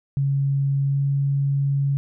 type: tone with pitch glide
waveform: sine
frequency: 138.59 to 139.47 Hz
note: C#3 to C#3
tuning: 0 to +11 cents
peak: -18 dBFS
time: 0.17-1.97 s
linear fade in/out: 0 ms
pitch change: +11 cents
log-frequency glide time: 0.86-0.99 s
effects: none